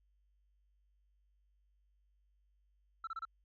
sine tone bursts, 1331 Hz, E6, 16 cents sharp, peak -36 dBFS, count 4, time 3.04-3.252 s, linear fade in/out 5 ms, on 32 ms, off 28 ms, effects tanh soft clip ceiling -37 dBFS + added 50 Hz sine -70 dBFS peak until 3.44 s

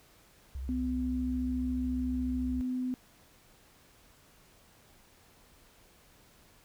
sine tone with vibrato, 65.41 Hz, C2, in tune, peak -35 dBFS, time 0.55-2.61 s, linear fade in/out 0 ms, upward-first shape triangle, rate 14 Hz, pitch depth 120 cents each way
sine tone, 253.3 Hz, B3, 44 cents sharp, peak -30 dBFS, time 0.69-2.94 s, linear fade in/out 0 ms
effects pink hiss -61 dBFS RMS until 6.64 s

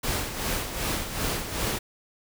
pink noise with tremolo, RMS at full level -27 dBFS, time 0.03-1.79 s, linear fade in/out 10 ms, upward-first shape sine, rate 2.6 Hz, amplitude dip 60%, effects none

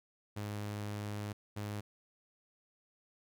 sawtooth tone bursts at uneven times, 103.83 Hz, G#2, in tune, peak -34 dBFS, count 2, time 0.36-1.33 / 1.56-1.81 s, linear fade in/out 10 ms, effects none

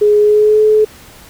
sine tone with pitch glide, 417.7 to 429.4 Hz, G#4 to A4, +10 to -42 cents, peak -6 dBFS, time 0.01-0.85 s, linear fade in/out 10 ms, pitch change +48 cents, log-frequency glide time 0.2-0.62 s, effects pink hiss -39 dBFS RMS until 1.29 s

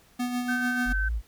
square tone with tremolo, 246.1 Hz, B3, 6 cents flat, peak -26 dBFS, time 0.19-0.93 s, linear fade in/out 10 ms, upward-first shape sine, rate 6.8 Hz, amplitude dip 45%
sine tone, 1538 Hz, G6, 33 cents flat, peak -27 dBFS, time 0.48-1.09 s, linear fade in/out 10 ms
sine linear two-way sweep, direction up then down, 42.82 to 58.2 to 50.8 Hz, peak -25 dBFS, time 0.85-1.22 s, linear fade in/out 50 ms, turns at 1.12 s
effects pink hiss -59 dBFS RMS until 1.27 s

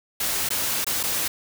white noise with dropouts, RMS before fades -25 dBFS, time 0.2-1.28 s, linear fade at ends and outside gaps 5 ms, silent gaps 0.49-0.504 / 0.845-0.866 / 1.031-1.035 s, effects none

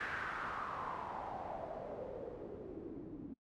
white noise with low-pass filter sweep, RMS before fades -44 dBFS, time 0-3.34 s, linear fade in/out 10 ms, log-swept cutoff 1700 to 270 Hz, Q 4.3, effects noise-tail reverb RT60 0.1 s tail -22 dB re dry

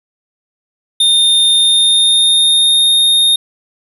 square tone with pitch glide, 3639 to 3686 Hz, A#7 to A#7, -42 to -20 cents, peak -8 dBFS, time 1-3.36 s, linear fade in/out 5 ms, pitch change +22 cents, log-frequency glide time 1.54-2.93 s, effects none

